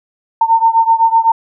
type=beating tone pair; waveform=sine; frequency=905 / 912.9 Hz; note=A5 / A#5; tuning=+48 / -36 cents; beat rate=7.9 Hz; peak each=-10 / -12 dBFS; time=0.41-1.32 s; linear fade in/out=5 ms; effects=none